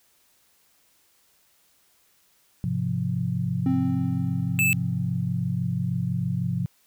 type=chord; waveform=sine; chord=F minor; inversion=first; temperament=just; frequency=104.77 / 130.96 / 174.61 Hz; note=Ab2 / C3 / F3; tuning=+16 / +2 / 0 cents; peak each=-30 / -27 / -27 dBFS; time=2.64-6.66 s; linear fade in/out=0 ms
type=tone with exponential decay; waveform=triangle; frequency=262.7 Hz; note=C4; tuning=7 cents sharp; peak=-18 dBFS; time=3.66-5.6 s; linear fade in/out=2 ms; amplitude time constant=420 ms
type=tone; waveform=square; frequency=2627 Hz; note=E7; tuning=7 cents flat; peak=-20 dBFS; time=4.59-4.73 s; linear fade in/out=0 ms
effects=white hiss -63 dBFS RMS until 6.86 s